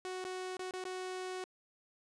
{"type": "tone with dropouts", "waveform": "sawtooth", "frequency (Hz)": 370, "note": "F#4", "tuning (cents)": 0, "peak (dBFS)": -35, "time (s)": [0.05, 1.44], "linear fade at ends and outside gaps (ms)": 0, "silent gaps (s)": [[0.241, 0.25], [0.568, 0.593], [0.709, 0.737], [0.84, 0.852]], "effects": ["resampled to 22050 Hz"]}